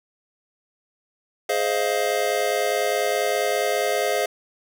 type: chord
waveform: square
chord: F minor seventh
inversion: first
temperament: just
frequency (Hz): 419.1 / 523.8 / 628.6 / 698.5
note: Ab4 / C5 / Eb5 / F5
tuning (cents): +16 / +2 / +18 / 0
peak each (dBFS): -27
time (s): 1.49-4.26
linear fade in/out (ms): 5
effects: none